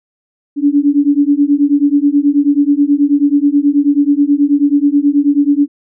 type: beating tone pair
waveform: sine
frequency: 282.5 / 291.8 Hz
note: C#4 / D4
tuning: +33 / -11 cents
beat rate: 9.3 Hz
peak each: -11 dBFS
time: 0.56-5.68 s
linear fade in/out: 50 ms
effects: none